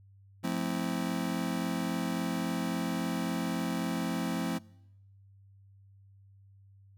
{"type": "chord", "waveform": "square", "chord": "F major seventh", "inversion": "none", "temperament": "just", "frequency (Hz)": [174.61, 218.3, 261.9, 327.4], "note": ["F3", "A3", "C4", "E4"], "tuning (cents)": [0, -13, 2, -12], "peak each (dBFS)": [-35, -37, -36, -40], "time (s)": [0.43, 4.59], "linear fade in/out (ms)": 20, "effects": ["noise-tail reverb RT60 0.9 s tail -24 dB re dry", "added 98 Hz sine -55 dBFS peak until 6.97 s"]}